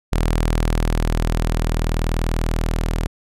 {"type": "tone with level ramp", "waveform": "sawtooth", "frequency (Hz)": 40.31, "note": "E1", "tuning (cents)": -38, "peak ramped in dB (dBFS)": [-12, -15], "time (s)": [0.12, 3.07], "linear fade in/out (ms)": 10, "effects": ["resampled to 32000 Hz"]}